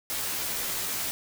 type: noise with comb filter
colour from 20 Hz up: white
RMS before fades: -31 dBFS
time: 0.1-1.11 s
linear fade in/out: 0 ms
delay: 14 ms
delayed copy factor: -0.6
effects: none